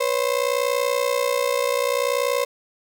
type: ring-modulated tone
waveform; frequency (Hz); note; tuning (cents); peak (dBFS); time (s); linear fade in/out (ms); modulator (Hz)
35% pulse; 523.3; C5; 0; -15; 0-2.45; 10; 30.3
effects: none